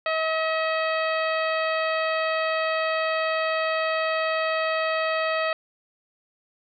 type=harmonic tone; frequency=639 Hz; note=D#5; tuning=46 cents sharp; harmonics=1 / 2 / 3 / 4 / 5 / 6 / 7; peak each=-25 / -28 / -30 / -32 / -39 / -39 / -41 dBFS; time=0.06-5.53 s; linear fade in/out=2 ms; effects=none